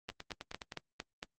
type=two click trains; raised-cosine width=0.2 ms; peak=-21 / -24 dBFS; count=6 / 7; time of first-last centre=0.09-1.229 / 0.1-0.722 s; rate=4.39 / 9.65 Hz; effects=Opus 24 kbps

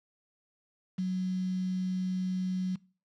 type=tone with quantisation; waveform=sine; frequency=185 Hz; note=F#3; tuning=in tune; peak=-28 dBFS; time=0.98-2.76 s; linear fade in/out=10 ms; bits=8; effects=noise-tail reverb RT60 0.4 s tail -23 dB re dry + low-pass 5000 Hz 12 dB/octave

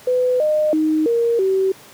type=tone with pitch steps; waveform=sine; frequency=502 / 611 / 311.5 / 467.1 / 382.7 Hz; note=B4 / D#5 / D#4 / A#4 / G4; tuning=+28 / -32 / +2 / +3 / -42 cents; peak=-14 dBFS; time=0.07-1.72 s; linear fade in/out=5 ms; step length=330 ms; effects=pink hiss -43 dBFS RMS until 1.93 s + high-pass 150 Hz 12 dB/octave

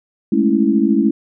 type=chord; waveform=sine; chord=A major seventh; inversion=third; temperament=equal with one note detuned; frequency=207.7 / 221.1 / 277.2 / 329.6 Hz; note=G#3 / A3 / C#4 / E4; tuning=0 / +9 / 0 / 0 cents; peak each=-17 dBFS; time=0.32-1.11 s; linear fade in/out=5 ms; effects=none

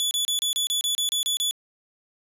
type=tone bursts; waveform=sawtooth; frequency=3442 Hz; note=A7; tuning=39 cents flat; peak=-19 dBFS; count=11; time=0-1.51 s; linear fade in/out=0 ms; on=110 ms; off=30 ms; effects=resampled to 32000 Hz + 10-bit

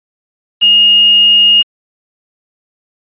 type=tone with quantisation; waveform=sine; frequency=2852 Hz; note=F7; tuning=36 cents sharp; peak=-4 dBFS; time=0.61-1.63 s; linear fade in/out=20 ms; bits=4; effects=resampled to 8000 Hz

